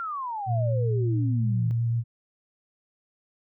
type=exponential sweep; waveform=sine; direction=down; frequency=1399 to 153.9 Hz; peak=-29 dBFS; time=0-1.71 s; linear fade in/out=0 ms
type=tone with vibrato; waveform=sine; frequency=116.54 Hz; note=A#2; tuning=in tune; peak=-22 dBFS; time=0.46-2.04 s; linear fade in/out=50 ms; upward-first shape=sine; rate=8.2 Hz; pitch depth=14 cents each way
effects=none